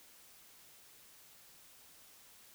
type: silence
effects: white hiss -60 dBFS RMS until 2.54 s